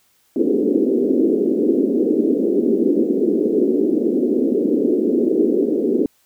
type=band-pass noise; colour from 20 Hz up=white; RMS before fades=-17 dBFS; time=0.36-6.06 s; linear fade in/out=2 ms; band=230 to 430 Hz; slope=48 dB/octave; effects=white hiss -60 dBFS RMS until 6.25 s